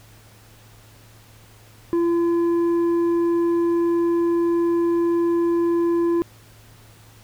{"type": "tone with tanh clipping", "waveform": "sine", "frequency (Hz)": 340.2, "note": "F4", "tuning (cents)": -45, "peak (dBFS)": -18, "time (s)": [1.93, 6.22], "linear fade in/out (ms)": 0, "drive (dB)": 6, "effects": ["added 109 Hz sine -49 dBFS peak until 7.23 s", "pink hiss -51 dBFS RMS until 7.23 s"]}